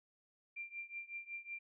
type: tone with tremolo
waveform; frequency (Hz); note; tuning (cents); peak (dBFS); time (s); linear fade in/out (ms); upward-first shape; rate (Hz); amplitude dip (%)
sine; 2373; D7; +17; -40; 0.56-1.59; 10; triangle; 5.4; 95
effects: none